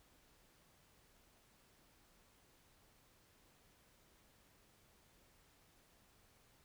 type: silence
effects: pink hiss -70 dBFS RMS until 6.64 s